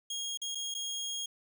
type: tone with dropouts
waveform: 25% pulse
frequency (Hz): 3271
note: G#7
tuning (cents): -27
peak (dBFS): -31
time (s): 0.1-1.26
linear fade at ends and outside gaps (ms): 5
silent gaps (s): 0.374-0.416 / 0.549-0.553 / 0.742-0.748
effects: none